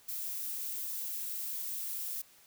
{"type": "noise", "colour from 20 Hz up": "violet", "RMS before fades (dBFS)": -38, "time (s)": [0.08, 2.22], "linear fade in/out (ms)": 10, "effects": ["white hiss -61 dBFS RMS until 2.46 s"]}